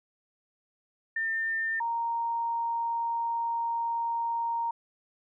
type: tone pair in turn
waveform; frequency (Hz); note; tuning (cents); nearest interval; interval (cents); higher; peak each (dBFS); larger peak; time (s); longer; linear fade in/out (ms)
sine; 1802 / 929.5; A6 / A#5; +41 / -5; major seventh; 1146; first; -27 / -27; neither; 1.16-1.8 / 1.8-4.71; second; 5
effects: none